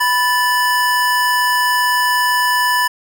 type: tone pair together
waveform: square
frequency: 987.8 / 1747.9 Hz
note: B5 / A6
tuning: 0 / -12 cents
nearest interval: minor seventh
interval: 988 cents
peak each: -16 / -17 dBFS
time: 0-2.88 s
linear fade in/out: 10 ms
effects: none